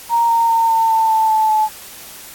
sine tone with pitch steps, 932.3 / 922.1 / 912.1 / 902.1 / 892.3 / 882.5 / 872.9 / 863.4 Hz, A#5 / A#5 / A#5 / A5 / A5 / A5 / A5 / A5, 0 / -19 / -38 / +43 / +24 / +5 / -14 / -33 cents, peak -11 dBFS, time 0.09-1.69 s, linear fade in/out 50 ms, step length 200 ms, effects white hiss -36 dBFS RMS until 2.34 s + AAC 64 kbps

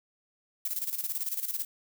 violet noise with tremolo, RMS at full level -31 dBFS, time 0.65-1.65 s, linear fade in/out 2 ms, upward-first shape square, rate 18 Hz, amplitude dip 70%, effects none

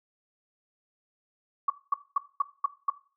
sine tone bursts, 1129 Hz, C#6, 31 cents sharp, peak -20 dBFS, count 6, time 1.68-2.9 s, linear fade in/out 5 ms, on 20 ms, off 220 ms, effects noise-tail reverb RT60 0.4 s tail -17 dB re dry

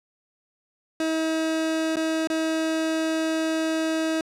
30% pulse tone with dropouts, 320 Hz, D#4, 49 cents sharp, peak -20 dBFS, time 1-4.21 s, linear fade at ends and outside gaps 2 ms, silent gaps 1.958-1.968 / 2.273-2.3 s, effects low-pass 9000 Hz 12 dB/octave

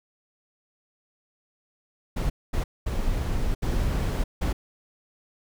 brown noise bursts at uneven times, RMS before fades -25 dBFS, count 5, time 2.16-2.3 / 2.53-2.64 / 2.86-3.55 / 3.62-4.24 / 4.41-4.53 s, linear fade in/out 10 ms, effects none

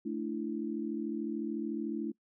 sine chord, A suspended fourth, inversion none, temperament equal with one note detuned, 220 / 293.7 / 333.8 Hz, A3 / D4 / E4, 0 / 0 / +22 cents, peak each -37 / -37 / -37 dBFS, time 0.05-2.12 s, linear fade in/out 10 ms, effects noise-tail reverb RT60 0.1 s tail -22 dB re dry

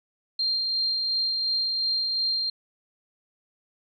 sine tone with tremolo, 4186 Hz, C8, in tune, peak -22 dBFS, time 0.39-2.5 s, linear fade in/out 5 ms, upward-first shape sine, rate 2.8 Hz, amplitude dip 25%, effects none

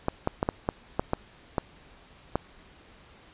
clicks, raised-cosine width 1 ms, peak -10 dBFS, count 9, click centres 0.084 / 0.274 / 0.429 / 0.489 / 0.689 / 0.995 / 1.134 / 1.582 / 2.356 s, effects pink hiss -54 dBFS RMS until 3.33 s + resampled to 8000 Hz

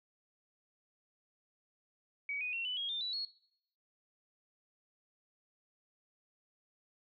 sine tone with pitch steps, 2266 / 2485 / 2726 / 2990 / 3280 / 3597 / 3945 / 4327 Hz, C#7 / D#7 / F7 / F#7 / G#7 / A7 / B7 / C#8, +37 / -3 / -43 / +17 / -22 / +37 / -3 / -43 cents, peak -35 dBFS, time 2.29-3.25 s, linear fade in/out 2 ms, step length 120 ms, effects noise-tail reverb RT60 0.7 s tail -22 dB re dry

